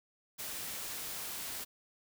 white noise, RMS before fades -41 dBFS, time 0.38-1.65 s, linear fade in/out 20 ms, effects none

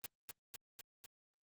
white noise with echo, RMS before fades -43 dBFS, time 0.04-0.06 s, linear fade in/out 0 ms, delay 250 ms, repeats 4, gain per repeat -3 dB, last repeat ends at 1.06 s, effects Opus 32 kbps

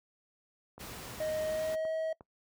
click train, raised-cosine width 1 ms, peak -34 dBFS, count 5, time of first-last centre 0.78-2.209 s, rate 2.8 Hz
pink noise, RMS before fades -44 dBFS, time 0.79-1.76 s, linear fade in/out 20 ms
triangle tone with pitch glide, 622.3 to 639.8 Hz, D#5 to D#5, 0 to +48 cents, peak -29 dBFS, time 1.2-2.13 s, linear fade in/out 5 ms, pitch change +48 cents, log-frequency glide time 1.41-1.93 s
effects noise-tail reverb RT60 0.1 s tail -22 dB re dry + high-pass 60 Hz 12 dB/octave

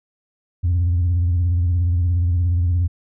sine tone with vibrato, 87.31 Hz, F2, in tune, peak -13 dBFS, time 0.63-2.88 s, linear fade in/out 20 ms, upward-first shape sine, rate 17 Hz, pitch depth 82 cents each way, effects tanh soft clip ceiling -13 dBFS

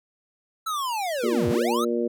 square linear two-way sweep, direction down then up, 1335 to 77.78 to 1335 Hz, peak -26 dBFS, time 0.66-1.85 s, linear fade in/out 10 ms, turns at 1.49 s
harmonic tone, 118.4 Hz, A#2, 27 cents sharp, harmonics 2 / 3 / 4 / 5, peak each -27 / -26 / -27 / -33 dBFS, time 1.23-2.08 s, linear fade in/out 10 ms
effects none

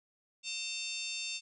harmonic tone, 900 Hz, A5, 39 cents sharp, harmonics 3 / 4 / 5 / 6 / 7 / 8 / 9, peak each -40 / -42 / -44 / -46 / -47 / -48 / -49 dBFS, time 0.43-1.41 s, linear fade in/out 50 ms, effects none

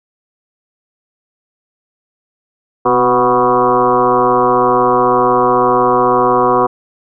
sine tone with frequency modulation, 740 Hz, F#5, in tune, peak -8 dBFS, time 2.85-6.67 s, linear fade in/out 10 ms, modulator 122 Hz, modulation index 3.7, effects none

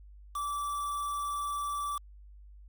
triangle tone with quantisation, 1161 Hz, D6, 20 cents flat, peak -30 dBFS, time 0.35-1.98 s, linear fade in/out 5 ms, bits 7, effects added 50 Hz sine -49 dBFS peak until 2.68 s

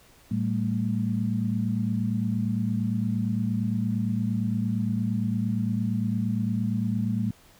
sine tone cluster, 112.2 / 195 / 223.7 Hz, A2 / G3 / A3, +34 / -9 / +29 cents, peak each -28 dBFS, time 0.31-7.31 s, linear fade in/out 5 ms, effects pink hiss -56 dBFS RMS until 7.59 s

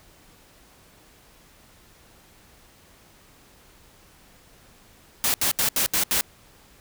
white noise bursts, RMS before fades -22 dBFS, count 6, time 5.24-6.21 s, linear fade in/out 0 ms, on 100 ms, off 74 ms, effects pink hiss -54 dBFS RMS until 6.8 s

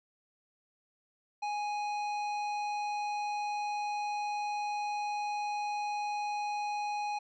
sine tone with tanh clipping, 830.6 Hz, G#5, in tune, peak -34 dBFS, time 1.42-7.19 s, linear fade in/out 10 ms, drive 14 dB, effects resampled to 16000 Hz

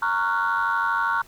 sine chord, Gb major seventh, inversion first, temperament just, 925 / 1110 / 1387.5 / 1480 Hz, Bb5 / Db6 / F6 / Gb6, -14 / +2 / -12 / 0 cents, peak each -25 dBFS, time 0.02-1.22 s, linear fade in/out 5 ms, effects tanh soft clip ceiling -14 dBFS + pink hiss -52 dBFS RMS until 1.27 s

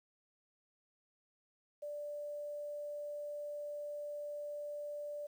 sine tone, 587.3 Hz, D5, in tune, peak -40 dBFS, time 1.82-5.27 s, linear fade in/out 10 ms, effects 11-bit

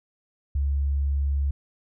sine tone, 70 Hz, C#2, 18 cents sharp, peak -21 dBFS, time 0.55-1.51 s, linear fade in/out 5 ms, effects none

